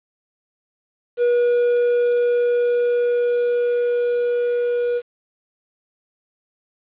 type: tone with level ramp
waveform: triangle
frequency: 482.6 Hz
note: B4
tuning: 40 cents flat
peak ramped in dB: -12 to -16 dBFS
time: 1.17-5.02 s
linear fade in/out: 50 ms
effects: resampled to 8000 Hz + 8-bit